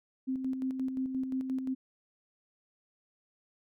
sine tone with tremolo, 261.6 Hz, C4, in tune, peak -29 dBFS, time 0.27-1.75 s, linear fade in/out 20 ms, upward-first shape square, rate 5.7 Hz, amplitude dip 45%, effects none

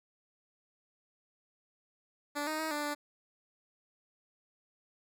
10% pulse tone with pitch steps, 291.2 / 310.7 / 316.4 / 295.1 / 293.2 Hz, D4 / D#4 / D#4 / D4 / D4, -15 / -2 / +29 / +8 / -3 cents, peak -25 dBFS, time 2.35-2.95 s, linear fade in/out 20 ms, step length 120 ms, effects none

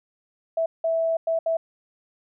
sine tone bursts at uneven times, 656 Hz, E5, 9 cents flat, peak -20 dBFS, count 4, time 0.57-0.66 / 0.84-1.17 / 1.27-1.39 / 1.46-1.57 s, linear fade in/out 5 ms, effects none

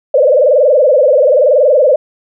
sine tone with frequency modulation, 554.4 Hz, C#5, in tune, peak -5 dBFS, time 0.14-1.96 s, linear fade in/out 5 ms, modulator 21 Hz, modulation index 2.9, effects none

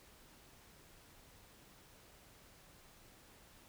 silence, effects pink hiss -62 dBFS RMS until 3.68 s

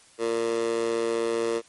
15% pulse tone with high-pass filter, 115.3 Hz, A#2, 19 cents flat, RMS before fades -26 dBFS, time 0.18-1.62 s, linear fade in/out 50 ms, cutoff 430 Hz, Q 3.4, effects white hiss -55 dBFS RMS until 1.68 s + MP3 48 kbps

